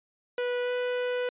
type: tone with pitch glide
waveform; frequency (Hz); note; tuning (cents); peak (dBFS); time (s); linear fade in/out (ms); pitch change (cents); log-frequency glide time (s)
45% pulse; 490.7 to 494.7; B4 to B4; -11 to +3; -27; 0.38-1.29; 2; +14; 0.62-0.71
effects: resampled to 8000 Hz